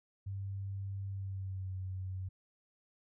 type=tone with pitch glide; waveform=sine; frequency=98 to 93.74 Hz; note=G2 to F#2; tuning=0 to +23 cents; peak=-37 dBFS; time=0.26-2.29 s; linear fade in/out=10 ms; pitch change=-77 cents; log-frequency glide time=1.09-1.74 s; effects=none